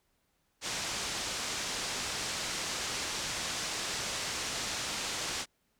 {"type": "low-pass noise", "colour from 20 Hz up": "white", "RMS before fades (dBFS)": -36, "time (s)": [0.61, 5.46], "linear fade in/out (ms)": 50, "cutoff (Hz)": 7300, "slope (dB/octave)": 24, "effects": ["pink hiss -75 dBFS RMS until 5.79 s"]}